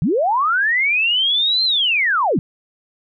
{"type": "linear two-way sweep", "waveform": "sine", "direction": "up then down", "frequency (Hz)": [125.4, 4186, 125.4], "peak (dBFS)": -14, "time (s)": [0.02, 2.39], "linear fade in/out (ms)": 0, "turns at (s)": 1.64, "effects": []}